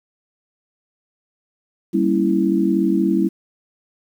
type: chord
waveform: sine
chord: G diminished seventh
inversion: none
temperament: equal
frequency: 196 / 233.1 / 277.2 / 329.6 Hz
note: G3 / Bb3 / Db4 / Fb4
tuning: 0 / 0 / 0 / 0 cents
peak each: -19 / -24 / -22 / -18 dBFS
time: 1.93-3.29 s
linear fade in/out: 20 ms
effects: 8-bit